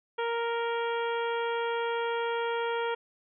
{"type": "harmonic tone", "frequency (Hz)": 466.2, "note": "A#4", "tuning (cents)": 0, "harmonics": [1, 2, 3, 4, 5, 6, 7], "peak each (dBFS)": [-30, -33, -37, -42, -43, -46, -44], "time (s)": [0.18, 2.95], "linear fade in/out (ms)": 10, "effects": []}